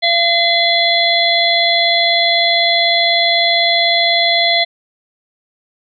harmonic tone, 683 Hz, F5, 39 cents flat, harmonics 1 / 3 / 5 / 6, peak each -16 / -16 / -16 / -16 dBFS, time 0.02-4.65 s, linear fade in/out 20 ms, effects none

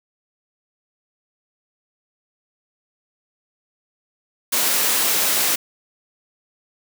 white high-pass noise, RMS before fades -19 dBFS, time 4.52-5.56 s, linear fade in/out 10 ms, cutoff 220 Hz, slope 12 dB/octave, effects none

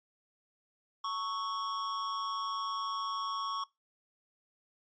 square tone with amplitude modulation, 1108.7 Hz, C#6, in tune, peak -31 dBFS, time 1.04-3.64 s, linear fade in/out 5 ms, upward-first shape sine, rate 200 Hz, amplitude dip 65%, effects noise-tail reverb RT60 0.2 s tail -22 dB re dry + resampled to 16000 Hz

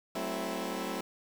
15% pulse chord, F# half-diminished seventh, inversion none, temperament equal with one note detuned, 188.34 / 220 / 261.6 / 329.6 Hz, F#3 / A3 / C4 / E4, +31 / 0 / 0 / 0 cents, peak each -33 dBFS, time 0.15-1.01 s, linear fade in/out 5 ms, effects 9-bit

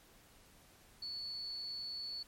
sine tone with amplitude modulation, 4435 Hz, C#8, in tune, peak -38 dBFS, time 1.02-2.23 s, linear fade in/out 5 ms, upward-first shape sine, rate 209 Hz, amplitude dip 45%, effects pink hiss -63 dBFS RMS until 2.27 s + MP3 64 kbps

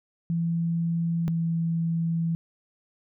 sine tone pair in turn, 167.6 / 165.87 Hz, E3 / E3, +29 / +11 cents, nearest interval unison, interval 18 cents, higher first, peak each -23 dBFS, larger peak neither, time 0.3-1.28 / 1.28-2.35 s, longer second, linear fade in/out 0 ms, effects none

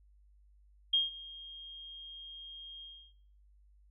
sine tone with ADSR envelope, 3232 Hz, G#7, 48 cents flat, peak -23 dBFS, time 0.93-3.13 s, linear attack 8 ms, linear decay 160 ms, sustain -22 dB, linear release 310 ms, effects noise-tail reverb RT60 0.6 s tail -22 dB re dry + added 50 Hz sine -60 dBFS peak until 3.9 s

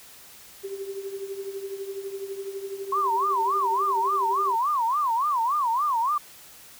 sine tone with tremolo, 392 Hz, G4, in tune, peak -28 dBFS, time 0.63-4.56 s, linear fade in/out 20 ms, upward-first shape triangle, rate 12 Hz, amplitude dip 75%
sine tone with vibrato, 1046.5 Hz, C6, in tune, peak -21 dBFS, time 2.92-6.18 s, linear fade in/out 5 ms, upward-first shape sine, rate 3.5 Hz, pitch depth 260 cents each way
effects white hiss -48 dBFS RMS until 6.79 s

